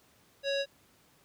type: tone with low-pass filter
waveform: square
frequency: 555 Hz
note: C#5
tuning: 2 cents sharp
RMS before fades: -31 dBFS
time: 0.43-0.66 s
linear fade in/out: 50 ms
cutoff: 4300 Hz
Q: 3.4
effects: pink hiss -64 dBFS RMS until 1.24 s + high-pass 80 Hz 12 dB/octave